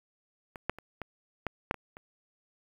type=clicks; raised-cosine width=0.5 ms; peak=-26 / -13 / -30 / -22 / -16 / -10 / -25 / -30 dBFS; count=8; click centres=0.558 / 0.696 / 0.786 / 1.017 / 1.467 / 1.711 / 1.743 / 1.969 s; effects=8-bit